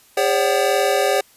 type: tone cluster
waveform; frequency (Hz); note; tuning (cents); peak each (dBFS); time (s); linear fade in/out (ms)
square; 404.8 / 533 / 575 / 757; G#4 / C5 / D5 / F#5; -44 / +32 / -37 / +39; -22; 0.17-1.21; 5
effects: white hiss -52 dBFS RMS until 1.36 s + resampled to 32000 Hz